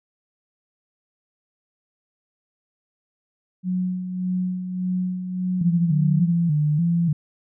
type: tone with tremolo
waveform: sine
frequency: 182.9 Hz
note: F#3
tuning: 20 cents flat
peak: -20 dBFS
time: 3.63-6.33 s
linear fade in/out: 50 ms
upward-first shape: sine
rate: 1.7 Hz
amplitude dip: 55%
type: tone with vibrato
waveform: sine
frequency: 159.7 Hz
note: D#3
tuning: 45 cents sharp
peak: -17 dBFS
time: 5.61-7.13 s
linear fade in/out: 5 ms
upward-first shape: square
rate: 1.7 Hz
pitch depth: 110 cents each way
effects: none